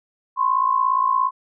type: tone pair together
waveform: sine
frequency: 1021.8 / 1079 Hz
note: C6 / C#6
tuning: -41 / -47 cents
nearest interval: minor second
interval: 94 cents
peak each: -19 dBFS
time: 0.36-1.31 s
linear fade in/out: 50 ms
effects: none